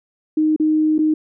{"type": "tone with dropouts", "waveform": "sine", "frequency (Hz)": 309.9, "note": "D#4", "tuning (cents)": -7, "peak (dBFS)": -13, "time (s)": [0.37, 1.14], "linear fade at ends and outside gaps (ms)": 5, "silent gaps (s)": [[0.563, 0.598], [0.982, 0.989]], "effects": []}